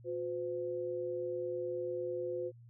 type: tone pair together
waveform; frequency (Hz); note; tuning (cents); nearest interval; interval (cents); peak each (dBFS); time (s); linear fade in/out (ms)
sine; 360 / 509.1; F#4 / C5; -47 / -47; tritone; 600; -38 / -37; 0.04-2.52; 50
effects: added 118 Hz sine -53 dBFS peak until 2.69 s